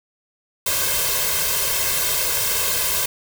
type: noise with comb filter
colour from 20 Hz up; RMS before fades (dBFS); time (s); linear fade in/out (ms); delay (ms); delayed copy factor
white; -21; 0.66-3.06; 5; 1.9; +0.9
effects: none